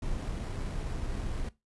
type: noise with sample-and-hold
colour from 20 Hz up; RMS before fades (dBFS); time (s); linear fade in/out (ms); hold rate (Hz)
brown; -34; 0.02-1.49; 5; 6300
effects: noise-tail reverb RT60 0.2 s tail -18 dB re dry + resampled to 24000 Hz